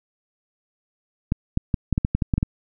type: clicks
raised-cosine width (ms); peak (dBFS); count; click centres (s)
5; -7; 11; 1.321 / 1.574 / 1.742 / 1.927 / 1.979 / 2.049 / 2.15 / 2.222 / 2.338 / 2.38 / 2.429
effects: none